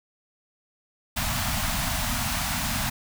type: band-stop noise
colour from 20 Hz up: pink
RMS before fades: -27 dBFS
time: 1.16-2.9 s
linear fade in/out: 10 ms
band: 270 to 620 Hz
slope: 96 dB/octave
effects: none